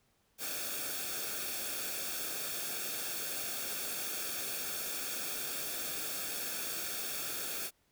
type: noise with comb filter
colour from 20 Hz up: white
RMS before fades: -38 dBFS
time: 0.38-7.71 s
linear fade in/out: 50 ms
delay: 1 ms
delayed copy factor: -0.65
effects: pink hiss -73 dBFS RMS until 7.91 s